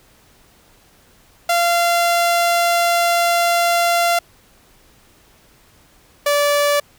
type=tone pair in turn; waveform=sawtooth; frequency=689 / 579.4 Hz; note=F5 / D5; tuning=-24 / -24 cents; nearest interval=minor third; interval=300 cents; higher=first; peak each=-10 dBFS; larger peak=neither; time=1.49-4.19 / 6.26-6.8 s; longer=first; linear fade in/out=5 ms; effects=pink hiss -52 dBFS RMS until 6.98 s